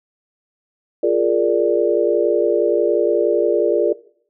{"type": "chord", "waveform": "sine", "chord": "Bb dominant seventh", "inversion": "second", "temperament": "equal", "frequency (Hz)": [349.2, 415.3, 466.2, 587.3], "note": ["F4", "Ab4", "Bb4", "D5"], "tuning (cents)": [0, 0, 0, 0], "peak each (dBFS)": -19, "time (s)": [1.03, 3.93], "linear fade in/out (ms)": 5, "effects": ["noise-tail reverb RT60 0.6 s tail -20 dB re dry"]}